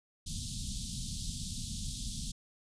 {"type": "band-stop noise", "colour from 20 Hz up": "pink", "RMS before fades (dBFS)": -38, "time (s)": [0.26, 2.32], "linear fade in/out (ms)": 10, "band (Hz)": [230, 3400], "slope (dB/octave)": 48, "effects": ["resampled to 22050 Hz"]}